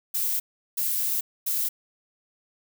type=noise bursts at uneven times; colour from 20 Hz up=violet; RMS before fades=-26 dBFS; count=3; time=0.14-0.4 / 0.77-1.21 / 1.46-1.69 s; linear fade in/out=10 ms; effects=none